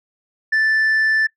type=tone; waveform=sine; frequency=1760 Hz; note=A6; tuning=in tune; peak=-11 dBFS; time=0.52-1.27 s; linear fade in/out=10 ms; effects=noise-tail reverb RT60 0.1 s tail -21 dB re dry + tanh soft clip ceiling -13 dBFS